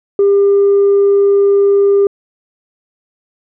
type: tone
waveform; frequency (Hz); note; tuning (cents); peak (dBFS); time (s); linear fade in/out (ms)
sine; 399.9; G4; +35; -5; 0.19-2.07; 2
effects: tanh soft clip ceiling -4 dBFS